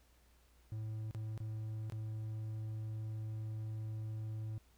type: tone with dropouts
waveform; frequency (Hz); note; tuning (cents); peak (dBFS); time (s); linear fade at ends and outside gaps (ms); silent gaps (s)
triangle; 109.2; A2; -13; -37; 0.72-4.58; 0; 1.11-1.148 / 1.377-1.402 / 1.899-1.922
effects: added 60 Hz sine -66 dBFS peak until 4.77 s + pink hiss -71 dBFS RMS until 4.77 s

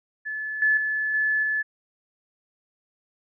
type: tone with level steps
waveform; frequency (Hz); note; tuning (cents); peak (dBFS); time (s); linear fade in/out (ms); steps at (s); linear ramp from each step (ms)
sine; 1728; A6; -32; -28 / -17 / -23 / -20 / -22; 0.25-1.63; 20; 0.62 / 0.77 / 1.14 / 1.43; 2
effects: none

